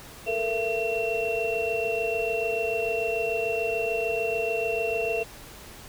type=tone cluster; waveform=sine; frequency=441.5 / 468.3 / 673 / 2720 Hz; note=A4 / A#4 / E5 / F7; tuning=+6 / +8 / +36 / -46 cents; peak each=-30 dBFS; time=0.26-5.24 s; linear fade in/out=20 ms; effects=pink hiss -45 dBFS RMS until 5.88 s